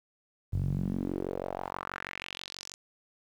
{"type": "tone with band-pass filter sweep", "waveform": "sawtooth", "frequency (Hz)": 46.19, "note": "F#1", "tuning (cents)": -2, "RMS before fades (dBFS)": -35, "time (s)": [0.52, 2.75], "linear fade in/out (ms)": 20, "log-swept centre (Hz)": [100, 6800], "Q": 3, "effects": ["10-bit"]}